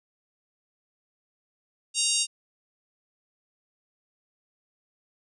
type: harmonic tone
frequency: 932.3 Hz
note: A#5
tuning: in tune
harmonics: 3 / 4 / 5 / 6 / 7 / 8 / 9 / 10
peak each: -31 / -31 / -31 / -31 / -31 / -31 / -31 / -31 dBFS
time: 1.94-2.27 s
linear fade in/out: 50 ms
effects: none